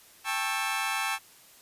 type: chord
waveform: 20% pulse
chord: A dominant seventh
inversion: third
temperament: just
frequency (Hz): 792 / 880 / 1100 / 1320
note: G5 / A5 / C#6 / E6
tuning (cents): +18 / 0 / -14 / +2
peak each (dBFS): -29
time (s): 0.24-1.19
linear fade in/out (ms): 50
effects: white hiss -55 dBFS RMS until 1.61 s + resampled to 32000 Hz